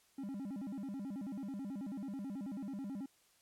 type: tone with vibrato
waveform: triangle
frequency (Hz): 233.1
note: A#3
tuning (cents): 0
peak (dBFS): -38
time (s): 0.18-3.06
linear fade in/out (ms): 5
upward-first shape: square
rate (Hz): 9.2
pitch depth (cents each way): 270
effects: white hiss -70 dBFS RMS until 3.41 s + low-pass 12000 Hz 12 dB/octave